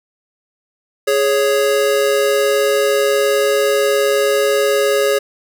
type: tone pair together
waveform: square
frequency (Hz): 415.6 / 554.3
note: G#4 / C#5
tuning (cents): +1 / 0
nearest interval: perfect fourth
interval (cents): 499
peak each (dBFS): -16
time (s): 1.07-5.19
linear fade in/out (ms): 10
effects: none